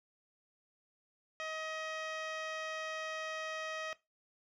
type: tone with low-pass filter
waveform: 15% pulse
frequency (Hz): 632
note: D#5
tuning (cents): +27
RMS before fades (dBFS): -41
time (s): 1.4-3.93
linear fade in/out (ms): 0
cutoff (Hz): 4200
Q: 1.9
effects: noise-tail reverb RT60 0.2 s tail -17 dB re dry